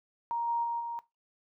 sine tone with level steps, 937 Hz, A#5, 9 cents sharp, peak -29 / -27 / -30 / -34 dBFS, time 0.31-0.99 s, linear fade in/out 0 ms, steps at 0.47 / 0.63 / 0.79 s, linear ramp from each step 20 ms, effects noise-tail reverb RT60 0.2 s tail -18 dB re dry

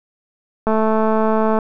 click train, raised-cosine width 1 ms, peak -5 dBFS, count 202, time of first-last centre 0.67-1.588 s, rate 219 Hz, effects none

